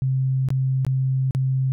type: tone with dropouts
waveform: sine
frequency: 131.9 Hz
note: C3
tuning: 14 cents sharp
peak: -18 dBFS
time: 0.02-1.72 s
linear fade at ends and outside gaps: 0 ms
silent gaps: 0.487-0.504 / 0.849-0.866 / 1.309-1.349 s
effects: none